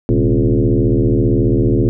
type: tone with frequency modulation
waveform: sine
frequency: 110 Hz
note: A2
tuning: in tune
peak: -10 dBFS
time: 0.09-1.89 s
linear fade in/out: 0 ms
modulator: 78.3 Hz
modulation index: 4
effects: none